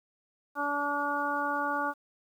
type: harmonic tone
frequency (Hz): 288.2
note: D4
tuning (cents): -33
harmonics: 1 / 2 / 3 / 4 / 5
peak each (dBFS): -37 / -37 / -33 / -33 / -33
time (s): 0.55-1.94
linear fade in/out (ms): 50
effects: 10-bit